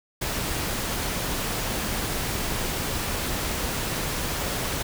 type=noise; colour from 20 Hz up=pink; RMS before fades=-28 dBFS; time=0.21-4.83 s; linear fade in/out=10 ms; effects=none

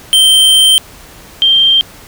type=tone pair in turn; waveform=square / sine; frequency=3126 / 3164 Hz; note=G7 / G7; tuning=-6 / +15 cents; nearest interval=unison; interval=21 cents; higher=second; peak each=-5 dBFS; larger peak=neither; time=0.13-0.78 / 1.42-1.81 s; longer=first; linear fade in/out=0 ms; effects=pink hiss -36 dBFS RMS until 2.07 s

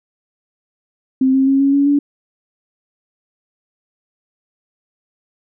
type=tone with pitch steps; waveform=sine; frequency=262.5 / 267.1 / 271.8 / 276.5 / 281.3 / 286.3 Hz; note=C4 / C4 / C#4 / C#4 / C#4 / D4; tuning=+6 / +36 / -34 / -4 / +26 / -44 cents; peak=-10 dBFS; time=1.21-1.99 s; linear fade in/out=5 ms; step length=130 ms; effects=none

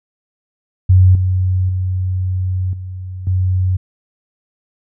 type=tone with level steps; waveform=sine; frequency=92.5 Hz; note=F#2; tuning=in tune; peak=-5 / -12 / -15 / -24 / -12 dBFS; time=0.89-3.77 s; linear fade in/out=10 ms; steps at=1.15 / 1.69 / 2.73 / 3.27 s; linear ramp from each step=2 ms; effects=none

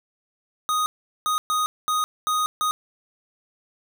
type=tone bursts at uneven times; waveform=square; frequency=1244.5 Hz; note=D#6; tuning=in tune; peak=-21 dBFS; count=6; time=0.69-0.86 / 1.26-1.38 / 1.5-1.66 / 1.88-2.04 / 2.27-2.46 / 2.61-2.71 s; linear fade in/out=0 ms; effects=none

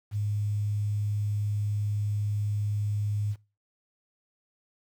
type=tone with quantisation; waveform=sine; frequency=103.83 Hz; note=G#2; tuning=in tune; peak=-26 dBFS; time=0.11-3.36 s; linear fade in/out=50 ms; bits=9; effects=noise-tail reverb RT60 0.3 s tail -22 dB re dry

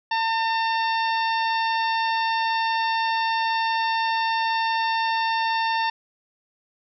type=harmonic tone; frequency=903 Hz; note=A5; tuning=45 cents sharp; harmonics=1 / 2 / 3 / 4 / 5 / 6; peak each=-22 / -28 / -32 / -34 / -36 / -38 dBFS; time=0.11-5.9 s; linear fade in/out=5 ms; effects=none

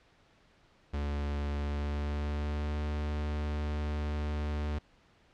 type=tone with pitch glide; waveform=45% pulse; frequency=72.4 to 74.52 Hz; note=D2 to D2; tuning=-24 to +26 cents; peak=-31 dBFS; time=0.93-4.79 s; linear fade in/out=10 ms; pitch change=+50 cents; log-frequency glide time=1.57-2.81 s; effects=pink hiss -64 dBFS RMS until 5.33 s + low-pass 4000 Hz 12 dB/octave

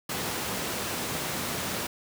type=high-pass noise; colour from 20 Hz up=pink; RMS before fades=-32 dBFS; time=0.09-1.87 s; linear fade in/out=5 ms; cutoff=130 Hz; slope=12 dB/octave; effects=none

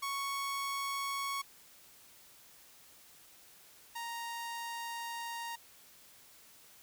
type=tone pair in turn; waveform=sawtooth; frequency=1108.7 / 932.3 Hz; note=C#6 / A#5; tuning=0 / 0 cents; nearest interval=minor third; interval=300 cents; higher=first; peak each=-31 / -35 dBFS; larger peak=first; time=0.02-1.42 / 3.95-5.56 s; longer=second; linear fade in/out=10 ms; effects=white hiss -59 dBFS RMS until 6.82 s

